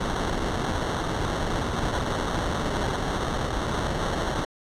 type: noise with sample-and-hold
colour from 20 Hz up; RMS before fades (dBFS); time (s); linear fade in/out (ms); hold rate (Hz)
pink; -27; 0-4.45; 5; 2450
effects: low-pass 7000 Hz 12 dB/octave